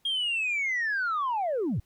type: linear sweep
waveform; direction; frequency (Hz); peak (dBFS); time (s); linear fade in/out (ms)
sine; down; 3256 to 76.1; -24; 0.05-1.8; 5
effects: tanh soft clip ceiling -23 dBFS + pink hiss -69 dBFS RMS until 1.85 s